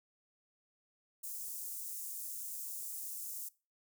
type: high-pass noise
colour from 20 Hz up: white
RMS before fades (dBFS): -43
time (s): 1.23-3.49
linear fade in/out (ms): 10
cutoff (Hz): 7000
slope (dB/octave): 24
effects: noise-tail reverb RT60 0.3 s tail -21 dB re dry